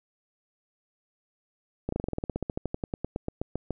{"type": "slowing click train", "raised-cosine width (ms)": 2, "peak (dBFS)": -16, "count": 24, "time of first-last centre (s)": [1.89, 3.707], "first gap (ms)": 34, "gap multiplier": 1.07, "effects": []}